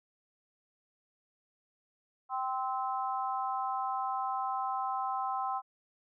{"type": "harmonic tone", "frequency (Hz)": 260, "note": "C4", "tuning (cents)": -11, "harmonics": [3, 4, 5], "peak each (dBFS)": [-34, -35, -38], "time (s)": [2.29, 5.62], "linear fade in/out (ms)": 50, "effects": []}